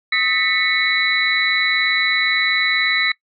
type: tone cluster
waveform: sine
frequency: 1268 / 1799 / 1978 / 2206 / 3949 Hz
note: D#6 / A6 / B6 / C#7 / B7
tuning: +32 / +38 / +2 / -9 / -1 cents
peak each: -27 / -26 / -20 / -19 / -21 dBFS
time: 0.12-3.12 s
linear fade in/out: 5 ms
effects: noise-tail reverb RT60 0.1 s tail -22 dB re dry